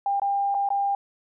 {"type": "tone with dropouts", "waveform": "sine", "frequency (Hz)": 799, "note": "G5", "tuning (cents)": 33, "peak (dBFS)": -21, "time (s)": [0.06, 0.95], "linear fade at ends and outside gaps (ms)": 2, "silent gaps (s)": [[0.198, 0.218], [0.544, 0.548], [0.689, 0.703]], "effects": []}